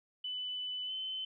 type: tone with pitch glide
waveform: sine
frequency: 2997 to 3055 Hz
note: F#7 to G7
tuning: +22 to -45 cents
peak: -36 dBFS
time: 0.24-1.25 s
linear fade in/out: 5 ms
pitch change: +33 cents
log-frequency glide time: 0.86-0.92 s
effects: none